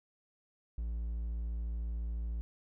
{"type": "tone", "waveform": "triangle", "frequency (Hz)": 57, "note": "A#1", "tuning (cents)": -38, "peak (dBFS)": -32, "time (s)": [0.78, 2.41], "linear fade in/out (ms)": 0, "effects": []}